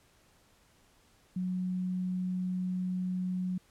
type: tone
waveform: sine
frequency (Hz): 183.1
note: F#3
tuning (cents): -18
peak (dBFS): -30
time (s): 1.36-3.58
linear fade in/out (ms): 5
effects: pink hiss -65 dBFS RMS until 3.7 s + low-pass 12000 Hz 12 dB/octave